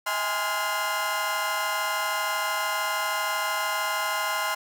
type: tone cluster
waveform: 30% pulse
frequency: 640 / 809 / 842 / 1036 / 1418 Hz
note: D#5 / G#5 / G#5 / C6 / F6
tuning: +49 / -46 / +24 / -17 / +26 cents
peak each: -32 / -33 / -32 / -26 / -28 dBFS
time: 0.06-4.55 s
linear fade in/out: 10 ms
effects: none